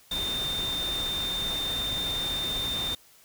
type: tone in noise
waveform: sine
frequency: 3614 Hz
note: A7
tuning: 46 cents sharp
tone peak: -28 dBFS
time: 0.11-2.95 s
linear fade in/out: 5 ms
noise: pink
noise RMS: -36 dBFS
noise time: 0.11-2.95 s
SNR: +5 dB
effects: white hiss -57 dBFS RMS until 3.24 s